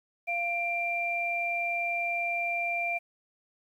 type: tone pair together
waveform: sine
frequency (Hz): 690.5 / 2370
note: F5 / D7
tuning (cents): -20 / +15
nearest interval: octave + major sixth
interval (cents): 2135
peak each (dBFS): -32 / -29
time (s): 0.27-2.99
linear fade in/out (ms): 20
effects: 10-bit